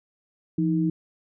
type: tone pair together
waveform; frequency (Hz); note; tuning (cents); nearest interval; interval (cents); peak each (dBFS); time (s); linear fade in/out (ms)
sine; 170 / 315.6; F3 / D#4; -46 / +25; major seventh; 1071; -23; 0.58-0.9; 5
effects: none